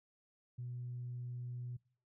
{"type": "tone", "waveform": "sine", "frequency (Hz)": 122.7, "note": "B2", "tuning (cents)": -11, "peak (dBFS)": -40, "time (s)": [0.58, 1.77], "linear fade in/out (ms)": 10, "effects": ["noise-tail reverb RT60 0.5 s tail -24 dB re dry", "tanh soft clip ceiling -36 dBFS"]}